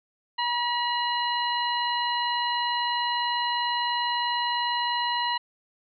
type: harmonic tone with a mistuned harmonic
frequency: 963 Hz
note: B5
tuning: 44 cents flat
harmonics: 1 / 2 / 3 / 4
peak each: -26 / -32 / -32 / -32 dBFS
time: 0.38-5.38 s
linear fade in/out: 10 ms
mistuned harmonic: 4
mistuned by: +92 cents
effects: none